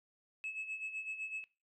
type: tone with tremolo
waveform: sine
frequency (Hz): 2592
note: E7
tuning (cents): -30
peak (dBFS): -35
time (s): 0.44-1.44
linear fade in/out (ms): 0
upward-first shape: sine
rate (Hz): 7.9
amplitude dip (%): 75
effects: noise-tail reverb RT60 0.3 s tail -19 dB re dry + tanh soft clip ceiling -35 dBFS